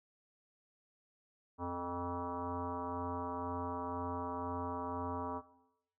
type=tone with frequency modulation; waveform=sine; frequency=615 Hz; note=D#5; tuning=20 cents flat; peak=-36 dBFS; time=1.58-5.42 s; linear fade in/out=50 ms; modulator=176 Hz; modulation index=3; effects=noise-tail reverb RT60 0.8 s tail -17 dB re dry